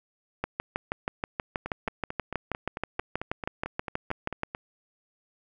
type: two click trains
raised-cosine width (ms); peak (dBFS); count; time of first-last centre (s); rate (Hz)
0.5; -18 / -13; 14 / 26; 1.66-4.549 / 0.44-4.434; 4.5 / 6.26
effects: none